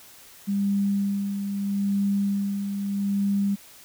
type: tone with tremolo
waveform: sine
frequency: 199.7 Hz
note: G3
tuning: 32 cents sharp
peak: -20 dBFS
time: 0.47-3.56 s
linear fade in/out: 20 ms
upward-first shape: sine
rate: 0.78 Hz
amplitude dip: 50%
effects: white hiss -49 dBFS RMS until 3.84 s